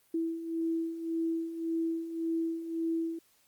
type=beating tone pair; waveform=sine; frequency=327.6 / 329.4 Hz; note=E4 / E4; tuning=-11 / -1 cents; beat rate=1.8 Hz; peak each=-37 / -31 dBFS; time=0.14-3.19 s; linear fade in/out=5 ms; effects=white hiss -67 dBFS RMS until 3.47 s + Opus 32 kbps